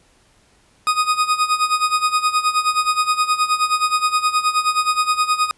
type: tone with tremolo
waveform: 40% pulse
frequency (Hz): 1244.5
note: D#6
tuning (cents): 0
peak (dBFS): -12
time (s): 0.87-5.51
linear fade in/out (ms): 0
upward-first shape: sine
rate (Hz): 9.5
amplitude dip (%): 80
effects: pink hiss -56 dBFS RMS until 5.57 s + resampled to 24000 Hz